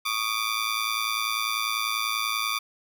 15% pulse ring-modulated tone, 1174.7 Hz, D6, in tune, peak -16 dBFS, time 0.05-2.59 s, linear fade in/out 10 ms, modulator 55.1 Hz, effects none

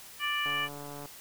harmonic tone, 588 Hz, D5, 2 cents sharp, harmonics 2 / 3 / 4 / 5, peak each -34 / -34 / -34 / -34 dBFS, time 0.19-0.69 s, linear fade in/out 50 ms
click train, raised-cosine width 1 ms, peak -30 dBFS, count 87, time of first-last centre 0.46-1.057 s, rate 144 Hz
effects white hiss -49 dBFS RMS until 1.2 s

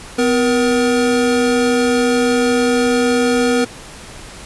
square tone pair together, 252.2 / 475.7 Hz, B3 / A#4, +36 / +35 cents, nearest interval major seventh, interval 1099 cents, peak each -16 dBFS, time 0.18-3.65 s, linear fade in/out 10 ms, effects pink hiss -35 dBFS RMS until 4.45 s + resampled to 24000 Hz

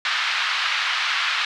pink band-pass noise, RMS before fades -23 dBFS, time 0.05-1.45 s, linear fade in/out 2 ms, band 1200 to 4200 Hz, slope 24 dB/octave, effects none

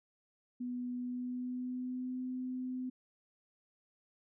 sine tone with pitch glide, 246.9 to 254.6 Hz, B3 to C4, 0 to -47 cents, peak -36 dBFS, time 0.6-2.9 s, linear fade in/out 10 ms, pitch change +53 cents, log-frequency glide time 0.97-2.22 s, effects none

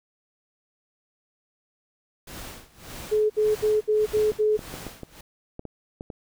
pink noise with tremolo, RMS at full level -38 dBFS, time 2.27-5.21 s, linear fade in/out 5 ms, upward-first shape sine, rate 1.7 Hz, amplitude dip 90%
sine tone bursts, 427.1 Hz, G#4, 48 cents sharp, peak -18 dBFS, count 6, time 3.11-4.575 s, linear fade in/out 20 ms, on 190 ms, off 65 ms
clicks, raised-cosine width 2 ms, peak -22 dBFS, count 10, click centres 4.171 / 4.319 / 4.592 / 4.74 / 4.867 / 5.033 / 5.594 / 5.653 / 6.009 / 6.102 s
effects none

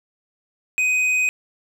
sine tone with hard clipping, 2505 Hz, D#7, 11 cents sharp, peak -18 dBFS, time 0.78-1.29 s, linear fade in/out 0 ms, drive 6 dB, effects none

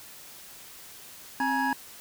triangle tone cluster, 265.3 / 842 / 952 / 1663 Hz, C4 / G#5 / A#5 / G#6, +24 / +24 / +36 / +2 cents, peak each -28 dBFS, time 1.4-1.73 s, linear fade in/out 2 ms, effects white hiss -47 dBFS RMS until 2 s

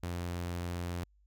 sawtooth tone, 87.31 Hz, F2, in tune, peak -31 dBFS, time 0.03-1.04 s, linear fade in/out 5 ms, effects added 50 Hz sine -63 dBFS peak until 1.26 s

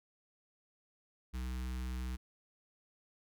square tone with notch filter, 62.7 Hz, B1, 27 cents sharp, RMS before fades -39 dBFS, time 1.33-2.17 s, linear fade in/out 20 ms, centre 580 Hz, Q 0.79, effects none

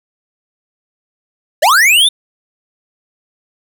square linear sweep, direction up, 533 to 3670 Hz, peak -7 dBFS, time 1.62-2.09 s, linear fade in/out 10 ms, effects none

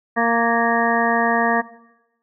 harmonic tone with a mistuned harmonic, 231.8 Hz, A#3, 10 cents flat, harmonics 1 / 2 / 3 / 4 / 5 / 7 / 8, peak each -22 / -24 / -21 / -25 / -24 / -25 / -23 dBFS, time 0.16-1.62 s, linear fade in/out 20 ms, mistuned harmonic 7, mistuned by +37 cents, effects noise-tail reverb RT60 0.9 s tail -17 dB re dry

